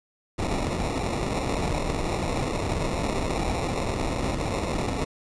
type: noise with sample-and-hold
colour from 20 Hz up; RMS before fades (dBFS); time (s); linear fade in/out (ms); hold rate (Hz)
pink; -27; 0.38-5.05; 10; 1575
effects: resampled to 22050 Hz